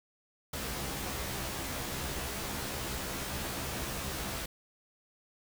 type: noise with comb filter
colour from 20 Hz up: pink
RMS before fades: -37 dBFS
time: 0.53-4.46 s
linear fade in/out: 5 ms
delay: 15 ms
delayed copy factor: +0.95
effects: none

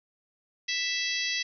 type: harmonic tone with a mistuned harmonic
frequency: 659.3 Hz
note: E5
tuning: in tune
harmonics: 3 / 4 / 5 / 6 / 7 / 8 / 9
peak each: -33 / -34 / -35 / -36 / -36 / -37 / -38 dBFS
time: 0.68-1.43 s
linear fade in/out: 10 ms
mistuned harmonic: 8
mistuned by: -31 cents
effects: none

